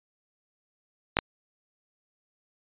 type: clicks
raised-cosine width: 0.3 ms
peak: -6 dBFS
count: 2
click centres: 1.169 / 1.188 s
effects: resampled to 8000 Hz